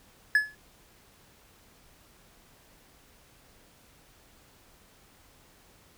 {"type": "tone with exponential decay", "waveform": "triangle", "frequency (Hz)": 1708, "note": "G#6", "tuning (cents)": 48, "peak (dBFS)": -14, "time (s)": [0.35, 0.55], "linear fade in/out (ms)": 2, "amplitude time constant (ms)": 42, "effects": ["pink hiss -59 dBFS RMS until 5.97 s"]}